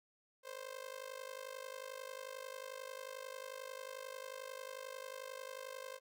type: tone with amplitude modulation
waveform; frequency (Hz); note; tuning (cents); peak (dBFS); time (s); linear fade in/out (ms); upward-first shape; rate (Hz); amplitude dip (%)
sawtooth; 523.3; C5; 0; -38; 0.43-6; 50; sine; 51.2; 90
effects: none